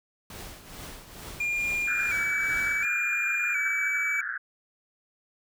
pink noise with tremolo, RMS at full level -40 dBFS, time 0.3-2.85 s, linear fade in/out 2 ms, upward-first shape triangle, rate 2.3 Hz, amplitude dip 70%
triangle tone with vibrato, 2349 Hz, D7, in tune, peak -24 dBFS, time 1.4-4.21 s, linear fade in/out 5 ms, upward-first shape square, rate 0.7 Hz, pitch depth 43 cents each way
white band-pass noise, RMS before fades -33 dBFS, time 1.87-4.38 s, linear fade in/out 10 ms, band 1400 to 1700 Hz, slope 96 dB/octave
effects none

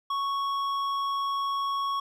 sine tone with hard clipping, 1108.7 Hz, C#6, in tune, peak -28 dBFS, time 0.1-2 s, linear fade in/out 5 ms, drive 8 dB, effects none

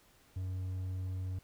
triangle tone, 92.9 Hz, F#2, 7 cents sharp, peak -33 dBFS, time 0.36-1.39 s, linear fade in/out 5 ms, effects pink hiss -65 dBFS RMS until 1.43 s

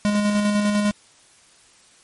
square tone with tremolo, 207 Hz, G#3, 5 cents flat, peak -17 dBFS, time 0.05-0.91 s, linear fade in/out 0 ms, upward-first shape square, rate 10 Hz, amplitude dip 30%, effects white hiss -53 dBFS RMS until 2.03 s + MP3 48 kbps

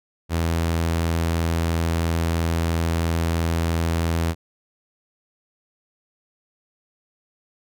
sawtooth tone, 83 Hz, E2, 12 cents sharp, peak -16 dBFS, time 0.29-4.35 s, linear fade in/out 50 ms, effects none

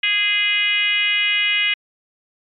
sine tone with frequency modulation, 2489 Hz, D#7, in tune, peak -15 dBFS, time 0.03-1.74 s, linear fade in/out 5 ms, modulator 418 Hz, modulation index 1.5, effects MP3 64 kbps

